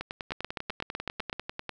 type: two click trains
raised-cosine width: 0.3 ms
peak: -16 / -18 dBFS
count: 9 / 18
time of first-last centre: 0.32-1.329 / 0.01-1.693 s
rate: 7.93 / 10.1 Hz
effects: none